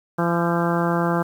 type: harmonic tone with a mistuned harmonic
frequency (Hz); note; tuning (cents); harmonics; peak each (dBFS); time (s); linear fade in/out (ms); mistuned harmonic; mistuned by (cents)
170.5; F3; -41; 1 / 2 / 3 / 4 / 5 / 6 / 7 / 8 / 9; -22 / -25 / -27 / -28 / -29 / -30 / -30 / -31 / -32; 0.18-1.23; 10; 9; +39
effects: 8-bit